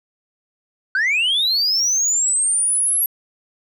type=linear sweep; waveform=sine; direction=up; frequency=1480 to 11480 Hz; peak=-13 dBFS; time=0.95-3.06 s; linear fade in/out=2 ms; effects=tanh soft clip ceiling -14 dBFS